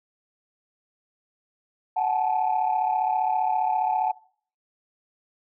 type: tone cluster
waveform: sine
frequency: 741 / 842 / 877 Hz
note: F#5 / G#5 / A5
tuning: +2 / +24 / -6 cents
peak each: -23 / -28 / -25 dBFS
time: 1.96-4.12 s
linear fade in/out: 10 ms
effects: noise-tail reverb RT60 0.5 s tail -21 dB re dry + tanh soft clip ceiling -14 dBFS